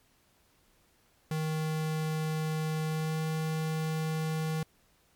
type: tone with pitch glide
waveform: square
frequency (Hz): 156.8 to 158.07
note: D#3 to D#3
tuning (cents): +14 to +28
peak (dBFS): -30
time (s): 1.31-4.63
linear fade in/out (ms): 2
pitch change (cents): +14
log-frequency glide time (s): 2.86-3.19
effects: pink hiss -67 dBFS RMS until 5.15 s + MP3 96 kbps